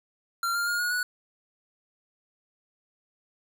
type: tone with pitch steps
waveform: square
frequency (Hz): 1376 / 1399.2 / 1422.9 / 1446.9 / 1471.4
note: F6 / F6 / F6 / F#6 / F#6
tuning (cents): -26 / +3 / +32 / -39 / -10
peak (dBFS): -26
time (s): 0.43-1.03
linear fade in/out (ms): 2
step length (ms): 120
effects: none